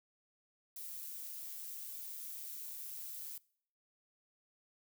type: noise with amplitude modulation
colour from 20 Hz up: violet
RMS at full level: -44 dBFS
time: 0.76-3.38 s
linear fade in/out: 5 ms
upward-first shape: sine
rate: 148 Hz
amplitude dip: 40%
effects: noise-tail reverb RT60 0.6 s tail -23 dB re dry